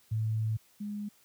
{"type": "tone pair in turn", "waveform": "sine", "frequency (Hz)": [110, 206.8], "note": ["A2", "G#3"], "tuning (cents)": [0, -7], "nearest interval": "major seventh", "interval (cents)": 1093, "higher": "second", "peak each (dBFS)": [-27, -34], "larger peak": "first", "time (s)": [[0.11, 0.57], [0.8, 1.09]], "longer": "first", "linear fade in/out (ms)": 10, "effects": ["white hiss -64 dBFS RMS until 1.24 s", "high-pass 60 Hz 12 dB/octave"]}